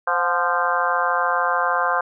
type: harmonic tone with a mistuned harmonic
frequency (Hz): 173.5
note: F3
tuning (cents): -11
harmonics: 3 / 4 / 5 / 6 / 7 / 8 / 9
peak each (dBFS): -27 / -25 / -28 / -23 / -25 / -27 / -25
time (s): 0.07-2.01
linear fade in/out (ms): 5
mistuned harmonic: 4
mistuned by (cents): +57
effects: none